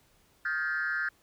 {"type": "tone with frequency modulation", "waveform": "sine", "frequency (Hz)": 1568, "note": "G6", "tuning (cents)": 0, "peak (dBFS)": -27, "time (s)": [0.45, 1.09], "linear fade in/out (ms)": 5, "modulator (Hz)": 156, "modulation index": 1.3, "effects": ["tanh soft clip ceiling -24 dBFS", "pink hiss -65 dBFS RMS until 1.22 s"]}